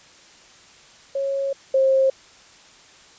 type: tone pair in turn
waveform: sine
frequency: 549 / 533.1 Hz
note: C#5 / C5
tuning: -17 / +32 cents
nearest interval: minor second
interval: 51 cents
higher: first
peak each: -21 / -14 dBFS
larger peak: second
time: 1.15-1.53 / 1.74-2.1 s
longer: first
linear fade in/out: 5 ms
effects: white hiss -49 dBFS RMS until 3.18 s + resampled to 16000 Hz